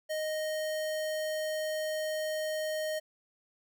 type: tone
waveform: square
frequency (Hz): 621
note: D#5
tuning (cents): -3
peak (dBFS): -32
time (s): 0.09-3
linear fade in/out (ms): 20
effects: none